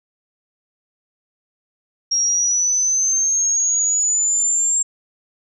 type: linear sweep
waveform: sine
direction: up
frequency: 5588 to 7459 Hz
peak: -15 dBFS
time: 2.11-4.83 s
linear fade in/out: 10 ms
effects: none